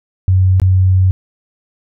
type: tone with dropouts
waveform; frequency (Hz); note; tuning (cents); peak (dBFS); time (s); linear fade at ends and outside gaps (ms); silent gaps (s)
sine; 93.4; F#2; +17; -7; 0.28-1.11; 0; 0.599-0.617
effects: none